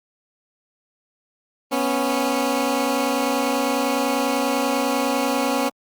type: tone pair together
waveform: 15% pulse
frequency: 245.4 / 275.5 Hz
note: B3 / C#4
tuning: -11 / -11 cents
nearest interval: major second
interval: 200 cents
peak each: -17 / -15 dBFS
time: 1.71-5.7 s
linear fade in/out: 20 ms
effects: Opus 32 kbps